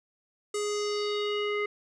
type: tone with low-pass filter sweep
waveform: square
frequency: 415.3 Hz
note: G#4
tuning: in tune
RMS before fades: -30 dBFS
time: 0.54-1.66 s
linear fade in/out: 5 ms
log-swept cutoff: 8300 to 2100 Hz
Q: 3.4
effects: none